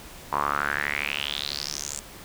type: tone with band-pass filter sweep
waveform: sawtooth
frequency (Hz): 72.2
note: D2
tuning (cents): -29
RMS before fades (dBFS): -29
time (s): 0.32-2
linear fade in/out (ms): 10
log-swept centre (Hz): 980 to 7800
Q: 5.8
effects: pink hiss -44 dBFS RMS until 2.24 s